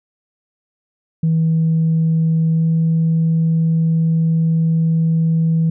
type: tone with pitch glide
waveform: sine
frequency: 161.8 to 162.83 Hz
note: E3 to E3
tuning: -32 to -21 cents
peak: -11 dBFS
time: 1.23-5.7 s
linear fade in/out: 5 ms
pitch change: +11 cents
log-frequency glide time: 2.53-2.64 s
effects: tanh soft clip ceiling -9 dBFS